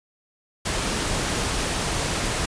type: noise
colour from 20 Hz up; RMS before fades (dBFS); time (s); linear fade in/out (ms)
pink; -25; 0.65-2.46; 10
effects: resampled to 22050 Hz